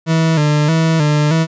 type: tone with vibrato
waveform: 40% pulse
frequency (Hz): 155.56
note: D#3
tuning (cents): 0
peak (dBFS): -10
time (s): 0.06-1.47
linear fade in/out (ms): 50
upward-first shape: square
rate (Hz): 1.6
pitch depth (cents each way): 72
effects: resampled to 16000 Hz